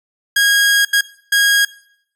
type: tone bursts at uneven times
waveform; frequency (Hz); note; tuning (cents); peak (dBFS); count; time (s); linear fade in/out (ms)
sawtooth; 1638; G#6; -24; -7; 3; 0.36-0.85 / 0.93-1.01 / 1.32-1.65; 5
effects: noise-tail reverb RT60 0.6 s tail -18 dB re dry + resampled to 32000 Hz